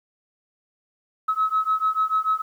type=beating tone pair; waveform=sine; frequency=1283 / 1289.8 Hz; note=E6 / E6; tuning=-47 / -38 cents; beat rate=6.8 Hz; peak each=-22 dBFS; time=1.28-2.42 s; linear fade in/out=10 ms; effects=tanh soft clip ceiling -12 dBFS + 9-bit